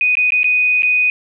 sine tone with dropouts, 2489 Hz, D#7, in tune, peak -11 dBFS, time 0.01-1.1 s, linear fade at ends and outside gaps 1 ms, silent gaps 0.153-0.17 / 0.305-0.321 / 0.432-0.443 / 0.822-0.832 s, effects none

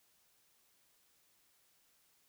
silence, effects white hiss -72 dBFS RMS until 2.28 s

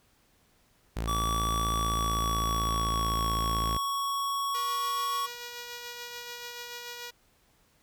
sawtooth tone, 55.8 Hz, A1, 25 cents sharp, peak -26 dBFS, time 0.96-3.78 s, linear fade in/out 10 ms
square tone with pitch glide, 1148 to 1112.7 Hz, D6 to C#6, -40 to +6 cents, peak -29 dBFS, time 1.07-5.27 s, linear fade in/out 20 ms, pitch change -54 cents, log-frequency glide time 1.74-3.27 s
5% pulse tone with tremolo, 481.4 Hz, B4, 44 cents flat, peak -26 dBFS, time 4.54-7.11 s, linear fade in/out 10 ms, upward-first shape sine, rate 6.9 Hz, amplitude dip 30%
effects pink hiss -66 dBFS RMS until 7.82 s

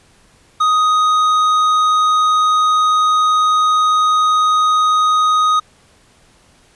sine tone with tanh clipping, 1249 Hz, D#6, 6 cents sharp, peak -12 dBFS, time 0.6-5.6 s, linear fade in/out 10 ms, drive 9 dB, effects pink hiss -51 dBFS RMS until 6.75 s + resampled to 24000 Hz

